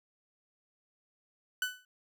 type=tone with exponential decay; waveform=30% pulse; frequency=1497 Hz; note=F#6; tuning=20 cents sharp; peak=-24 dBFS; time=1.62-1.85 s; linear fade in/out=2 ms; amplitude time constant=49 ms; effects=none